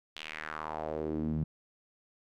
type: tone with band-pass filter sweep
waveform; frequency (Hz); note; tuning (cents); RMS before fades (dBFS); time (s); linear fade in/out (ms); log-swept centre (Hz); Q
sawtooth; 77.78; D#2; 0; -36; 0.16-1.44; 5; 3300 to 160; 3
effects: none